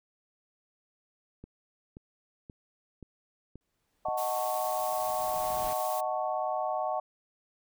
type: click train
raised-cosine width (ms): 3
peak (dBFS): -32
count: 6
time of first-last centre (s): 1.44-4.086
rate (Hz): 1.89
type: noise with exponential growth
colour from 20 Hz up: pink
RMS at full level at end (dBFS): -42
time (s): 3.61-5.73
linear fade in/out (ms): 0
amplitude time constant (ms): 460
type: chord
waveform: sine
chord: D# half-diminished seventh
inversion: none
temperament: equal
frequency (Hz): 622.3 / 740 / 880 / 1108.7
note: D#5 / F#5 / A5 / C#6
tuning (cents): 0 / 0 / 0 / 0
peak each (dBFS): -33 / -32 / -36 / -37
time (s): 4.05-7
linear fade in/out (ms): 5
type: noise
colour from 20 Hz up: blue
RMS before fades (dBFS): -40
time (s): 4.17-6.01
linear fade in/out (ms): 10
effects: none